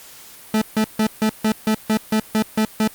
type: tone bursts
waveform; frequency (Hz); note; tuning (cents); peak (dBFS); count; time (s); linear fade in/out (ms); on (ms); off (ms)
40% pulse; 217.3; A3; -21; -14; 11; 0.54-2.876; 2; 76; 150
effects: white hiss -42 dBFS RMS until 2.94 s + Opus 48 kbps